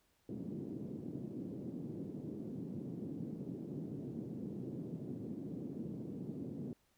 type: band-pass noise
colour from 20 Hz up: white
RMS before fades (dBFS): -44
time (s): 0.29-6.73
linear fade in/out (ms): 2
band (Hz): 130 to 320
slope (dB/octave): 24
effects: pink hiss -75 dBFS RMS until 6.97 s